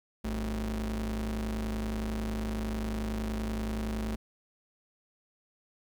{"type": "ring-modulated tone", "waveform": "45% pulse", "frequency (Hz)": 81.2, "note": "E2", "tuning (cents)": -26, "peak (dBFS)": -28, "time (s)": [0.24, 4.16], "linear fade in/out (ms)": 10, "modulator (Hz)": 137, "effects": ["11-bit"]}